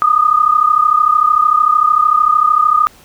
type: tone pair together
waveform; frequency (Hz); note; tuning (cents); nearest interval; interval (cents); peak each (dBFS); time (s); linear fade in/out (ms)
sine; 1211.2 / 1244.5; D#6 / D#6; -47 / 0; unison; 47; -11; 0.02-2.87; 0
effects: pink hiss -44 dBFS RMS until 3.04 s